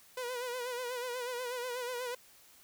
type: tone with vibrato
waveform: sawtooth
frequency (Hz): 493.9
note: B4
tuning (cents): 0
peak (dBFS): -32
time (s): 0.17-2.15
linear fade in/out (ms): 5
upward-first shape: sine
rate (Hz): 8.2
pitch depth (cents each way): 62
effects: white hiss -60 dBFS RMS until 2.63 s